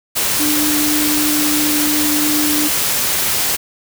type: tone in noise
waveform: sine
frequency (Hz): 299.5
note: D4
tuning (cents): +34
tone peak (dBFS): -17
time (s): 0.39-2.69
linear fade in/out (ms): 20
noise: white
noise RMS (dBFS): -17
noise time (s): 0.15-3.57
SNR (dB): -3
effects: none